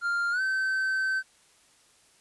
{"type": "tone with pitch glide", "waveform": "triangle", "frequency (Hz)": [1396.9, 1541], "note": ["F6", "G6"], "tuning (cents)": [0, -30], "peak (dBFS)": -23, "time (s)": [0.01, 1.23], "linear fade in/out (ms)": 50, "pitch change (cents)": 170, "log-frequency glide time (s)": [0.31, 0.41], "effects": ["white hiss -61 dBFS RMS until 2.2 s", "resampled to 24000 Hz"]}